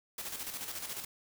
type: noise with tremolo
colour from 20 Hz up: white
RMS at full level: -39 dBFS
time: 0.18-1.05 s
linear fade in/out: 5 ms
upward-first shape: square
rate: 14 Hz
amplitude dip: 50%
effects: none